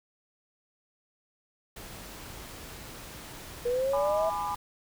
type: noise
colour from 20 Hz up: pink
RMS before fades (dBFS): -44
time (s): 1.76-4.56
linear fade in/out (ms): 5
type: linear sweep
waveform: sine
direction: up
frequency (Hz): 475.3 to 657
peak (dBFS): -25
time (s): 3.65-4.3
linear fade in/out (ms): 10
type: chord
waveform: sine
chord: G# diminished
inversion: none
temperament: just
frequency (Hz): 830.6 / 996.7 / 1196.1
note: G#5 / B5 / D6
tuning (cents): 0 / +16 / +31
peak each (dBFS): -33 / -33 / -36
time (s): 3.93-4.55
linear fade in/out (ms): 5
effects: none